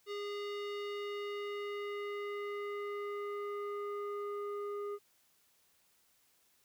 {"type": "tone with low-pass filter sweep", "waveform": "square", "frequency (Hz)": 409.2, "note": "G#4", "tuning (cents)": -26, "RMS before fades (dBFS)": -40, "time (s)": [0.06, 4.99], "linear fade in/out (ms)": 50, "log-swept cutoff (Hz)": [4200, 1000], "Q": 1.6, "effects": ["white hiss -71 dBFS RMS until 6.64 s"]}